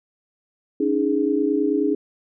sine chord, C# suspended second, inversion none, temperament equal with one note detuned, 281.7 / 311.1 / 415.3 Hz, C#4 / D#4 / G#4, +28 / 0 / 0 cents, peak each -22 dBFS, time 0.8-1.95 s, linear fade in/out 5 ms, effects none

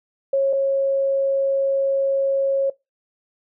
sine tone pair in turn, 546 / 546 Hz, C#5 / C#5, -26 / -26 cents, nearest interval unison, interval 0 cents, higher neither, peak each -15 / -16 dBFS, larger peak first, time 0.33-0.53 / 0.53-2.7 s, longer second, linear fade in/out 5 ms, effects noise-tail reverb RT60 0.2 s tail -22 dB re dry

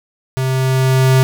square tone with level ramp, 131.1 Hz, C3, 4 cents sharp, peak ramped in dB -16 to -8 dBFS, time 0.37-1.23 s, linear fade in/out 0 ms, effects none

